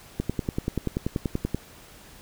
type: click train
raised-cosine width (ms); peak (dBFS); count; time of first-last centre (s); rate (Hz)
3; -12; 15; 0.2-1.546; 10.4
effects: pink hiss -49 dBFS RMS until 2.21 s